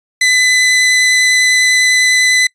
sawtooth tone with vibrato, 2008 Hz, B6, 28 cents sharp, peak -5 dBFS, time 0.21-2.47 s, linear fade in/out 5 ms, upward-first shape triangle, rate 10 Hz, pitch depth 8 cents each way, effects noise-tail reverb RT60 0.1 s tail -23 dB re dry + resampled to 22050 Hz

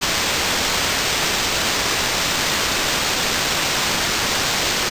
blue noise with sample-and-hold, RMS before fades -20 dBFS, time 0.01-4.9 s, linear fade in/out 20 ms, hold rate 11025 Hz, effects resampled to 32000 Hz

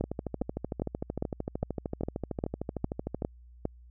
two click trains, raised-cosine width 2 ms, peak -16 / -19 dBFS, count 10 / 43, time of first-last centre 0.01-3.654 / 0.04-3.222 s, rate 2.47 / 13.2 Hz, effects added 60 Hz sine -50 dBFS peak until 3.9 s

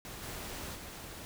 pink noise with level steps, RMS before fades -45 / -42 / -46 dBFS, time 0.05-1.25 s, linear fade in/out 0 ms, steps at 0.22 / 0.74 s, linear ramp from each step 20 ms, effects none

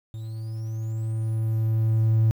triangle tone with level ramp, 111.1 Hz, A2, 17 cents sharp, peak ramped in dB -30 to -13 dBFS, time 0.14-2.31 s, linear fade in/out 0 ms, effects tanh soft clip ceiling -11 dBFS + 9-bit

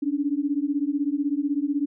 sine beating tone pair, 279.4 / 295.4 Hz, C#4 / D4, +14 / +10 cents, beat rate 16 Hz, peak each -25 dBFS, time 0.02-1.86 s, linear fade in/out 10 ms, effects none

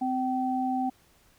sine tone pair together, 257.9 / 769 Hz, C4 / G5, -25 / -33 cents, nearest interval octave + perfect fifth, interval 1892 cents, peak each -28 dBFS, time 0.01-0.9 s, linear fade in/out 10 ms, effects pink hiss -62 dBFS RMS until 1.38 s

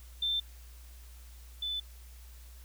sine tone pair in turn, 3561 / 3506 Hz, A7 / A7, +20 / -7 cents, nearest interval unison, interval 27 cents, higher first, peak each -28 / -32 dBFS, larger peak first, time 0.22-0.4 / 1.62-1.8 s, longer neither, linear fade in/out 5 ms, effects added 60 Hz sine -48 dBFS peak until 2.64 s + white hiss -59 dBFS RMS until 2.64 s

